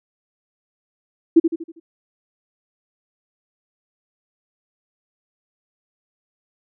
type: tone with echo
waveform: sine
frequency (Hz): 329.6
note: E4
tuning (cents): 0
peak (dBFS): -6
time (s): 1.36-1.4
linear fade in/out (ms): 10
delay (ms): 80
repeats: 5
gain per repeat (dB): -7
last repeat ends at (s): 1.8
effects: none